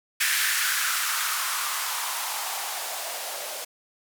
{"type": "noise with band-pass filter sweep", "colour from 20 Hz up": "violet", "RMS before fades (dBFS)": -28, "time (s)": [0.2, 3.65], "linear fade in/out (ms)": 10, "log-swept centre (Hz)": [1800, 550], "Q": 3.2, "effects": []}